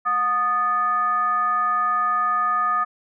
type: tone with frequency modulation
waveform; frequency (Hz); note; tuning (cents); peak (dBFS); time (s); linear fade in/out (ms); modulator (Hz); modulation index
sine; 1235; D#6; -13; -18; 0.05-2.85; 20; 511; 0.5
effects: none